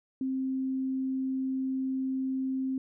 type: tone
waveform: sine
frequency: 263.4 Hz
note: C4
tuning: 12 cents sharp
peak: -28 dBFS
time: 0.21-2.78 s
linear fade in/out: 2 ms
effects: none